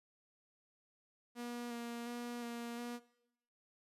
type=tone with vibrato; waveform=sawtooth; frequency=238 Hz; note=A#3; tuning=36 cents sharp; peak=-38 dBFS; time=1.35-3 s; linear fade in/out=50 ms; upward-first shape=square; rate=1.4 Hz; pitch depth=16 cents each way; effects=noise-tail reverb RT60 0.8 s tail -18 dB re dry + resampled to 32000 Hz